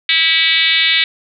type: tone with frequency modulation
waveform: sine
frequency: 2923 Hz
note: F#7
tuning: 22 cents flat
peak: -10 dBFS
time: 0.09-1.04 s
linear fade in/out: 2 ms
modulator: 324 Hz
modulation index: 3.2
effects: none